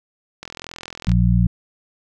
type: click train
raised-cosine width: 0.2 ms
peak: -15 dBFS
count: 30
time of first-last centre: 0.43-1.117 s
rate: 42.2 Hz
type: harmonic tone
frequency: 58.9 Hz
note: A#1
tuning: 19 cents sharp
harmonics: 1 / 2 / 3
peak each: -17 / -17 / -17 dBFS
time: 1.07-1.47 s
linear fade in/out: 5 ms
effects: none